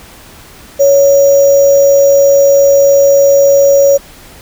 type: tone with sample-and-hold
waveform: sine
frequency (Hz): 557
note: C#5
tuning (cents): +8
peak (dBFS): -3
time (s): 0.79-3.98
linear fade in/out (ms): 20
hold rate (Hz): 6300
effects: pink hiss -36 dBFS RMS until 4.41 s